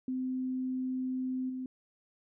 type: tone with level steps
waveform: sine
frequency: 257.4 Hz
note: C4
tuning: 28 cents flat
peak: -31 / -35 dBFS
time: 0.08-1.66 s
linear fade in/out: 2 ms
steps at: 1.49 s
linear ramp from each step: 10 ms
effects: none